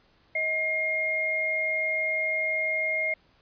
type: tone pair together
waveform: sine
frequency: 634 / 2133 Hz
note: D#5 / C7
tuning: +32 / +33 cents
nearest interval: octave + major sixth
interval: 2101 cents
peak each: -32 / -25 dBFS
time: 0.35-3.14 s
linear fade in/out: 5 ms
effects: pink hiss -63 dBFS RMS until 3.41 s + resampled to 11025 Hz